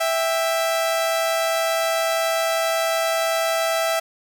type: tone pair together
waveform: sawtooth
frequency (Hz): 659.3 / 789.7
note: E5 / G5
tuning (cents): 0 / +13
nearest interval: minor third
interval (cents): 313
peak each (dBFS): -16 / -24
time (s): 0-4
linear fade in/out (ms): 10
effects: none